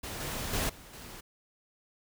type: noise with level steps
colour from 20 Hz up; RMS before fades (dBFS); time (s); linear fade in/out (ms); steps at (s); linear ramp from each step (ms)
pink; -39 / -36 / -31 / -51 / -46; 0.03-1.21; 10; 0.2 / 0.53 / 0.69 / 0.93; 5
effects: none